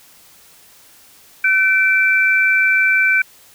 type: tone pair together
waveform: sine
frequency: 1522 / 2336 Hz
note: F#6 / D7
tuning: +48 / -10 cents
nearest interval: perfect fifth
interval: 742 cents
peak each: -14 dBFS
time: 1.44-3.22 s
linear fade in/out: 5 ms
effects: white hiss -47 dBFS RMS until 3.54 s